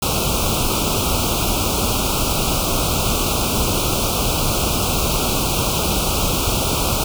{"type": "band-stop noise", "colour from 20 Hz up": "pink", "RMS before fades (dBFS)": -19, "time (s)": [0.02, 7.04], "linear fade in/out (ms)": 5, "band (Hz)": [1400, 2400], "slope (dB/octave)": 96, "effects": []}